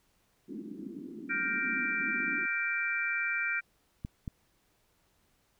pink band-pass noise, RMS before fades -42 dBFS, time 0.48-2.46 s, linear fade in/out 10 ms, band 200 to 340 Hz, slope 48 dB/octave
sine chord, G minor seventh, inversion third, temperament equal with one note detuned, 1405.8 / 1568 / 1864.7 / 2349 Hz, F6 / G6 / Bb6 / D7, +11 / 0 / 0 / 0 cents, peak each -35 / -35 / -38 / -32 dBFS, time 1.29-3.61 s, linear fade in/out 20 ms
clicks, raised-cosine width 5 ms, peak -24 dBFS, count 2, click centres 4.049 / 4.278 s
effects pink hiss -71 dBFS RMS until 5.59 s

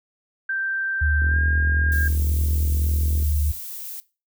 sine tone with pitch glide, 1568 to 1615.8 Hz, G6 to G#6, 0 to -48 cents, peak -22 dBFS, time 0.49-2.08 s, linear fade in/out 5 ms, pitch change +52 cents, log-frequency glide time 1.27-1.38 s
sine tone with vibrato, 74.3 Hz, D2, 21 cents sharp, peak -18 dBFS, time 1.01-3.52 s, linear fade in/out 10 ms, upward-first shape triangle, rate 20 Hz, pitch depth 14 cents each way
click train, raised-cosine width 3 ms, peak -24 dBFS, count 85, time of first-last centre 1.22-3.225 s, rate 41.9 Hz
violet noise, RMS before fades -34 dBFS, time 1.92-4 s, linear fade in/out 0 ms
effects noise-tail reverb RT60 0.3 s tail -19 dB re dry

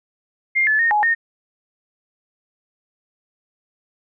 sine tone with pitch steps, 2114 / 1731 / 1844 / 839 / 1839 Hz, C7 / A6 / A#6 / G#5 / A#6, +17 / -29 / -19 / +17 / -24 cents, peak -14 dBFS, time 0.55-1.15 s, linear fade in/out 20 ms, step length 120 ms, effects none

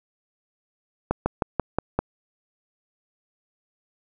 slowing click train, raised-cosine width 1 ms, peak -7 dBFS, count 6, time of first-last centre 1.11-1.99 s, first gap 150 ms, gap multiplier 1.08, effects none

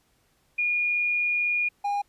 sine / triangle tone pair in turn, 2434 / 812.3 Hz, D#7 / G#5, -39 / -39 cents, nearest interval octave + perfect fifth, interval 1900 cents, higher first, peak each -22 dBFS, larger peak neither, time 0.58-1.69 / 1.84-2.02 s, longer first, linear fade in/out 10 ms, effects pink hiss -67 dBFS RMS until 2.08 s + resampled to 32000 Hz

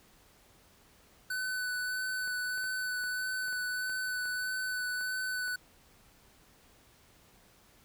square tone with vibrato, 1501 Hz, F#6, 24 cents sharp, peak -33 dBFS, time 1.3-5.56 s, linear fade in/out 5 ms, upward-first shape sine, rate 1.6 Hz, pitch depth 13 cents each way
clicks, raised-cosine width 0.5 ms, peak -37 dBFS, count 10, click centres 2.277 / 2.578 / 2.641 / 3.039 / 3.482 / 3.528 / 3.897 / 4.256 / 5.01 / 5.48 s
effects pink hiss -62 dBFS RMS until 7.84 s

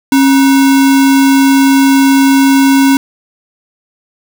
sine tone with sample-and-hold, 271.8 Hz, C#4, 34 cents flat, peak -4 dBFS, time 0.12-2.97 s, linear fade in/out 2 ms, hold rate 1225 Hz, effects none

